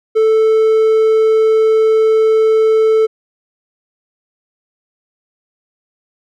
triangle tone, 440 Hz, A4, in tune, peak -6 dBFS, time 0.15-3.07 s, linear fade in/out 20 ms, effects none

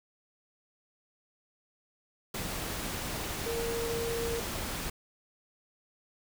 sine tone in noise, 464.1 Hz, A#4, 8 cents flat, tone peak -32 dBFS, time 3.46-4.4 s, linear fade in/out 5 ms, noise pink, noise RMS -36 dBFS, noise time 2.34-4.9 s, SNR +1 dB, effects none

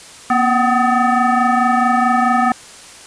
sine tone with frequency modulation, 263.8 Hz, C4, 14 cents sharp, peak -11 dBFS, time 0.3-2.52 s, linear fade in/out 2 ms, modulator 503 Hz, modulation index 2.6, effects white hiss -38 dBFS RMS until 3.06 s + resampled to 22050 Hz

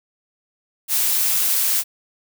blue noise, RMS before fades -19 dBFS, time 0.88-1.84 s, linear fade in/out 50 ms, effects none

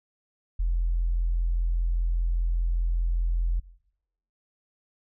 sine tone, 42.51 Hz, F1, 46 cents flat, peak -21 dBFS, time 0.59-3.6 s, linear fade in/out 10 ms, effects noise-tail reverb RT60 0.8 s tail -20 dB re dry + tanh soft clip ceiling -17 dBFS

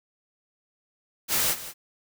white noise with echo, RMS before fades -24 dBFS, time 1.28-1.56 s, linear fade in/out 50 ms, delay 180 ms, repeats 1, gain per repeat -14 dB, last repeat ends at 1.74 s, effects none

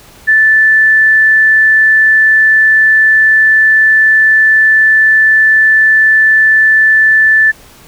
sine tone, 1756 Hz, A6, 4 cents flat, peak -4 dBFS, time 0.27-7.52 s, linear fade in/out 20 ms, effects pink hiss -39 dBFS RMS until 7.87 s

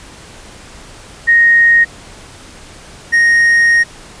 sine / triangle tone pair in turn, 1864.7 / 1864.7 Hz, A#6 / A#6, 0 / 0 cents, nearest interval unison, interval 0 cents, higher neither, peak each -5 dBFS, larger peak neither, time 1.27-1.85 / 3.12-3.84 s, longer second, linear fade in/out 20 ms, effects pink hiss -36 dBFS RMS until 4.2 s + resampled to 22050 Hz

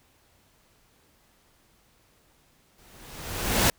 pink noise with exponential growth, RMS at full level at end -18 dBFS, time 2.78-3.7 s, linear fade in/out 2 ms, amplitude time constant 200 ms, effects pink hiss -63 dBFS RMS until 3.78 s

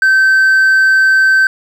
sine tone with hard clipping, 1547 Hz, G6, 23 cents flat, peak -7 dBFS, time 0.02-1.47 s, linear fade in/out 2 ms, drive 2 dB, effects none

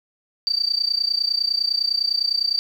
sine tone with amplitude modulation, 4634 Hz, D8, 24 cents flat, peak -15 dBFS, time 0.47-2.59 s, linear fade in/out 0 ms, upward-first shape sine, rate 29.9 Hz, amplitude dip 90%, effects 8-bit

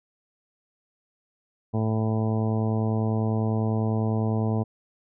harmonic tone, 110 Hz, A2, in tune, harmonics 1 / 2 / 3 / 4 / 5 / 6 / 7 / 8 / 9, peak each -24 / -27 / -35 / -33 / -39 / -37 / -38 / -43 / -42 dBFS, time 1.73-4.64 s, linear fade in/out 20 ms, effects none

